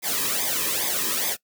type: noise with flanger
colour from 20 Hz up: white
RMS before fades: -25 dBFS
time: 0.02-1.37 s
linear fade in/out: 50 ms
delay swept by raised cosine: 0.7 to 1.43 ms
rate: 2.4 Hz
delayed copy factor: -0.8
effects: noise-tail reverb RT60 0.1 s tail -21 dB re dry